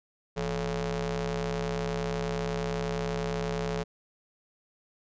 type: ring-modulated tone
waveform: sawtooth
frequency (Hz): 131.6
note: C3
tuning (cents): +10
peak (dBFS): -22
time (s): 0.36-3.84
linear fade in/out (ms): 20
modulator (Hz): 299
effects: resampled to 16000 Hz